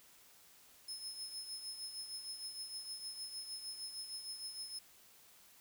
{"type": "tone with tremolo", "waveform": "30% pulse", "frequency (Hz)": 5190, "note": "E8", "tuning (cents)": -28, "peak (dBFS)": -37, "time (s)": [0.88, 4.79], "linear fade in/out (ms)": 5, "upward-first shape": "triangle", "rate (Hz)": 6.5, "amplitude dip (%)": 65, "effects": ["white hiss -63 dBFS RMS until 5.6 s"]}